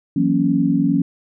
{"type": "chord", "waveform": "sine", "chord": "F# dominant seventh", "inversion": "third", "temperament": "equal with one note detuned", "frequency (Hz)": [164.81, 185, 235, 277.2], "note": ["E3", "F#3", "A#3", "C#4"], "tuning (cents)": [0, 0, 14, 0], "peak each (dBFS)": [-21, -21, -21, -17], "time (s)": [0.16, 1.02], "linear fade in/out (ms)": 5, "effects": []}